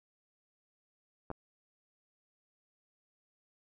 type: clicks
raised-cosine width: 1 ms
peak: -26 dBFS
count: 2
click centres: 1.303 / 1.314 s
effects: none